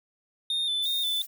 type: tone with vibrato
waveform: triangle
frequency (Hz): 3590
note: A7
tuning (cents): +34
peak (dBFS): -24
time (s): 0.5-1.22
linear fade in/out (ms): 2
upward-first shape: square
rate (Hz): 2.8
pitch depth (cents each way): 36
type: noise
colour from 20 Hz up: violet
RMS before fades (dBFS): -39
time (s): 0.82-1.27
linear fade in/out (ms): 20
effects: none